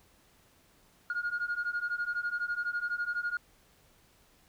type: beating tone pair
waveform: sine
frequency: 1422 / 1434 Hz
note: F6 / F6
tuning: +31 / +45 cents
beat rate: 12 Hz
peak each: -33 / -32 dBFS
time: 1.1-3.37 s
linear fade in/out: 2 ms
effects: tanh soft clip ceiling -26 dBFS + pink hiss -64 dBFS RMS until 4.48 s